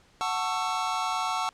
square chord, F# minor seventh, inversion none, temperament just, 740 / 888 / 1110 / 1332 Hz, F#5 / A5 / C#6 / E6, 0 / +16 / +2 / +18 cents, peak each -33 dBFS, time 0.21-1.49 s, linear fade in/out 0 ms, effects pink hiss -60 dBFS RMS until 1.53 s + low-pass 7000 Hz 12 dB/octave

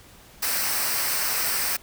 white noise with comb filter, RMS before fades -25 dBFS, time 0.42-1.77 s, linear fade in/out 10 ms, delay 0.29 ms, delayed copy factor -0.55, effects pink hiss -50 dBFS RMS until 1.82 s

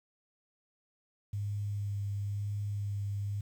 sine tone with vibrato, 101.7 Hz, G#2, 36 cents flat, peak -32 dBFS, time 1.33-3.41 s, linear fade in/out 5 ms, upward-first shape sine, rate 1 Hz, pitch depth 15 cents each way, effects 10-bit

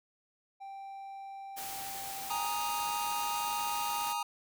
triangle tone, 784 Hz, G5, in tune, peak -40 dBFS, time 0.6-2.48 s, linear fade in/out 20 ms
white noise, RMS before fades -42 dBFS, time 1.56-4.14 s, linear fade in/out 20 ms
square chord, Ab suspended second, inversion none, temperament equal, 830.6 / 932.3 / 1244.5 Hz, Ab5 / Bb5 / Eb6, 0 / 0 / 0 cents, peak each -38 / -36 / -39 dBFS, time 2.3-4.23 s, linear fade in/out 5 ms
effects none

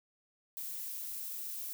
violet noise, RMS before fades -41 dBFS, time 0.57-1.73 s, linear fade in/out 0 ms, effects none

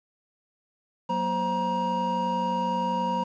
triangle tone cluster, 184 / 235.9 / 521 / 947 Hz, F#3 / A#3 / C5 / A#5, -9 / +21 / -7 / +27 cents, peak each -30 / -32 / -31 / -24 dBFS, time 1.09-3.24 s, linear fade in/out 10 ms, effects resampled to 16000 Hz + 9-bit

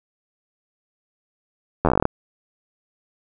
slowing click train, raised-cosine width 1 ms, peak -3 dBFS, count 12, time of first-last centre 1.85-2.054 s, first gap 11 ms, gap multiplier 1.1, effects none

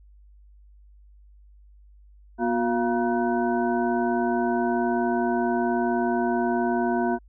sine tone cluster, 241.6 / 360.5 / 694 / 952 / 1507 Hz, B3 / F#4 / F5 / A#5 / F#6, -38 / -45 / -11 / +36 / +31 cents, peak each -25 / -26 / -27 / -31 / -34 dBFS, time 2.38-7.19 s, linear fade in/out 50 ms, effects added 50 Hz sine -49 dBFS peak until 7.28 s

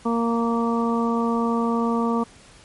harmonic tone, 232.1 Hz, A#3, 7 cents flat, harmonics 1 / 2 / 3 / 4 / 5, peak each -21 / -26 / -32 / -29 / -28 dBFS, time 0.05-2.24 s, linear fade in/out 10 ms, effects pink hiss -49 dBFS RMS until 2.64 s + MP3 48 kbps

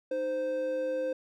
triangle tone pair together, 309.3 / 519.5 Hz, D#4 / C5, -10 / -12 cents, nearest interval major sixth, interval 898 cents, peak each -37 / -27 dBFS, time 0.11-1.13 s, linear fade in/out 5 ms, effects none

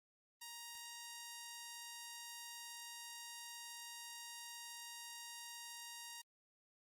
5% pulse tone, 939 Hz, A#5, 12 cents sharp, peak -37 dBFS, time 0.41-6.22 s, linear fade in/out 10 ms, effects Opus 24 kbps

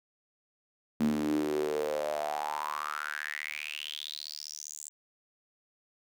sawtooth tone with high-pass filter sweep, 75.1 Hz, D2, 39 cents sharp, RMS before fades -34 dBFS, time 1-4.89 s, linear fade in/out 0 ms, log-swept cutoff 220 to 7800 Hz, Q 7.9, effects none

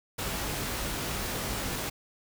pink noise with comb filter, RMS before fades -33 dBFS, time 0.18-1.9 s, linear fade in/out 10 ms, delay 20 ms, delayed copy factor +0.5, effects none

